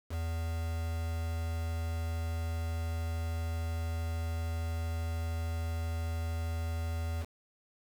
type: tone with quantisation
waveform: triangle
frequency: 82.41 Hz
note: E2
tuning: in tune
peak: -30 dBFS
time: 0.09-7.26 s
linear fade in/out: 50 ms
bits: 7
effects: none